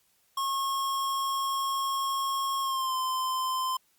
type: tone with pitch glide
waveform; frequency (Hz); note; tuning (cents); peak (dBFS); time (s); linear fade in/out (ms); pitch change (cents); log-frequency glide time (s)
square; 1087 to 1035.5; C#6 to C6; -34 to -18; -28; 0.37-3.77; 5; -84; 2.61-2.96
effects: white hiss -68 dBFS RMS until 3.98 s + Opus 48 kbps